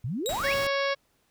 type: exponential sweep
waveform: sine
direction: up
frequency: 103.83 to 2927 Hz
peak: -28 dBFS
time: 0.04-0.54 s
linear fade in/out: 5 ms
type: tone with exponential decay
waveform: 25% pulse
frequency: 3820 Hz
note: A#7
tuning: 42 cents sharp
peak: -24 dBFS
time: 0.26-0.59 s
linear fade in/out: 0 ms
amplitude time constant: 70 ms
type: noise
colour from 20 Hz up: pink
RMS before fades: -37 dBFS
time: 0.29-0.67 s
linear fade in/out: 2 ms
type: harmonic tone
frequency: 554.4 Hz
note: C#5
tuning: in tune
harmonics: 1 / 2 / 3 / 4 / 5 / 6 / 7 / 8 / 9 / 10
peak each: -27 / -32 / -33 / -33 / -40 / -39 / -41 / -42 / -43 / -41 dBFS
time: 0.43-0.95 s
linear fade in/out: 20 ms
effects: pink hiss -69 dBFS RMS until 1.3 s